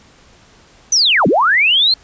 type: linear two-way sweep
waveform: sine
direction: down then up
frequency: 6200 to 144.1 to 4281 Hz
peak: -9 dBFS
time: 0.92-1.94 s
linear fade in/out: 5 ms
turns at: 1.27 s
effects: pink hiss -47 dBFS RMS until 2.03 s + resampled to 16000 Hz